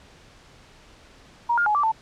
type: tone with pitch steps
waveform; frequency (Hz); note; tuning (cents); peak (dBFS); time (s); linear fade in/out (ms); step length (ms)
sine; 946 / 1413 / 842 / 1165 / 887; A#5 / F6 / G#5 / D6 / A5; +25 / +20 / +24 / -14 / +14; -18; 1.49-1.92; 10; 86
effects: pink hiss -51 dBFS RMS until 2.01 s + low-pass 6000 Hz 12 dB/octave